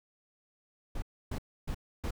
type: noise bursts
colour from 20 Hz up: brown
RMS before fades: -34 dBFS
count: 4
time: 0.95-2.108 s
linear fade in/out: 5 ms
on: 72 ms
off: 290 ms
effects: none